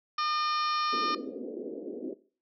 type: harmonic tone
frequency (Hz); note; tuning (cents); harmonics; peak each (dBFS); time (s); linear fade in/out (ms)
607; D#5; -43; 2 / 3 / 4 / 5 / 6 / 7 / 8 / 9; -28 / -41 / -40 / -43 / -42 / -41 / -45 / -40; 0.18-1.15; 5
type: band-pass noise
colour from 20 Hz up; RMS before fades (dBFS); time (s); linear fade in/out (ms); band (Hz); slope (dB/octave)
pink; -38; 0.92-2.14; 10; 250 to 500; 48
effects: noise-tail reverb RT60 0.4 s tail -18 dB re dry